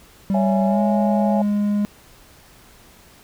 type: tone with pitch glide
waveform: triangle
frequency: 195.4 to 206.1 Hz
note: G3 to G#3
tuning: -5 to -13 cents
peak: -15 dBFS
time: 0.3-1.85 s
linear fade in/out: 0 ms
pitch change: +92 cents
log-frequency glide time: 0.67-0.8 s
type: chord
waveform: sine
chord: C# minor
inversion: none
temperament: just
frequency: 554.4 / 665.2 / 831.5 Hz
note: C#5 / E5 / G#5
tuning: 0 / +16 / +2 cents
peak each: -24 dBFS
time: 0.34-1.42 s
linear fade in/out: 5 ms
effects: pink hiss -49 dBFS RMS until 3.23 s